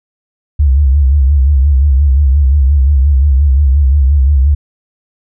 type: tone with vibrato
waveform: sine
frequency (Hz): 69.3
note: C#2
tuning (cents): 0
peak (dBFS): -5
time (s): 0.59-4.55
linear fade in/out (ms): 10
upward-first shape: sine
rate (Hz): 5.7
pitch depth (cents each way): 120
effects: none